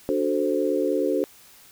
sine chord, D dominant seventh, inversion none, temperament equal, 293.7 / 370 / 440 / 523.3 Hz, D4 / F#4 / A4 / C5, 0 / 0 / 0 / 0 cents, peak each -26 dBFS, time 0.09-1.24 s, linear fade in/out 0 ms, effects white hiss -51 dBFS RMS until 1.71 s

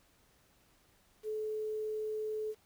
sine tone with quantisation, 431.1 Hz, A4, 35 cents flat, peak -34 dBFS, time 1.23-2.55 s, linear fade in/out 50 ms, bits 10, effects pink hiss -68 dBFS RMS until 2.65 s

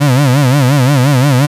35% pulse tone with vibrato, 135 Hz, C#3, 45 cents flat, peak -5 dBFS, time 0-1.47 s, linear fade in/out 20 ms, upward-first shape sine, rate 5.7 Hz, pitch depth 160 cents each way, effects resampled to 32000 Hz

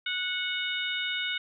harmonic tone, 735 Hz, F#5, 12 cents flat, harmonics 2 / 3 / 4 / 5, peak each -34 / -34 / -34 / -34 dBFS, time 0.06-1.38 s, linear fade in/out 5 ms, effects none

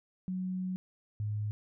sine tone pair in turn, 185 / 105.25 Hz, F#3 / G#2, 0 / +24 cents, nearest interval minor seventh, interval 976 cents, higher first, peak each -32 / -31 dBFS, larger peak second, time 0.28-0.76 / 1.2-1.51 s, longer first, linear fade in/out 0 ms, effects none

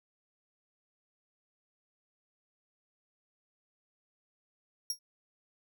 sawtooth tone with exponential decay, 5600 Hz, F8, 4 cents sharp, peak -25 dBFS, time 4.9-4.99 s, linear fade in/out 2 ms, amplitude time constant 18 ms, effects none

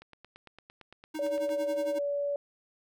click train, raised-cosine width 0.3 ms, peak -33 dBFS, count 14, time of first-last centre 0.02-1.492 s, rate 8.83 Hz
square tone with tremolo, 311.1 Hz, D#4, in tune, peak -34 dBFS, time 1.14-1.99 s, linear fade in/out 10 ms, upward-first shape sine, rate 11 Hz, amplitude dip 85%
sine tone, 572 Hz, D5, 46 cents flat, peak -28 dBFS, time 1.19-2.36 s, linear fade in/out 2 ms
effects none

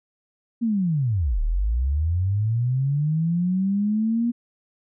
sine linear two-way sweep, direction down then up, 240 to 35 to 240 Hz, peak -19 dBFS, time 0.61-4.32 s, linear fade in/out 20 ms, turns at 1.41 s, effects none

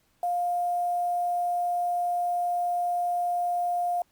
sine tone with quantisation, 705 Hz, F5, 16 cents sharp, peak -24 dBFS, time 0.23-4.02 s, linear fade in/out 2 ms, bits 8, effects pink hiss -68 dBFS RMS until 4.11 s + Opus 48 kbps

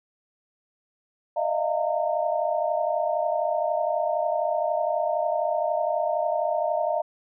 sine tone cluster, 609 / 640 / 693 / 916 Hz, D#5 / D#5 / F5 / A#5, -37 / +49 / -14 / -31 cents, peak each -27 / -29 / -26 / -31 dBFS, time 1.36-7.02 s, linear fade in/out 10 ms, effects none

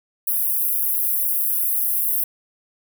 pink high-pass noise, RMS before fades -21 dBFS, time 0.27-2.24 s, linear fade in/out 5 ms, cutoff 11000 Hz, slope 48 dB/octave, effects none

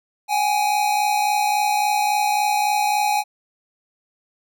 square tone pair together, 769.4 / 833 Hz, G5 / G#5, -33 / +5 cents, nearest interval minor second, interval 138 cents, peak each -25 / -19 dBFS, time 0.28-3.24 s, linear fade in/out 50 ms, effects none

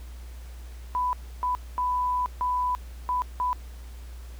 sine tone bursts at uneven times, 995 Hz, B5, 13 cents sharp, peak -23 dBFS, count 6, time 0.95-1.13 / 1.43-1.55 / 1.78-2.26 / 2.41-2.75 / 3.09-3.22 / 3.4-3.53 s, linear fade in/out 0 ms, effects added 60 Hz sine -38 dBFS peak until 4.39 s + pink hiss -53 dBFS RMS until 4.39 s

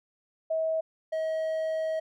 sine / triangle tone pair in turn, 642 / 637.2 Hz, E5 / D#5, -46 / +41 cents, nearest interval unison, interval 13 cents, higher first, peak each -25 dBFS, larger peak neither, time 0.5-0.81 / 1.12-2 s, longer second, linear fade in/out 10 ms, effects none

